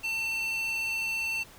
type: tone with high-pass filter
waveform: square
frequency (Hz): 897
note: A5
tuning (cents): +33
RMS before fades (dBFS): -31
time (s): 0.03-1.44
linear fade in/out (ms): 20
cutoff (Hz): 2400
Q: 8.6
effects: pink hiss -52 dBFS RMS until 1.58 s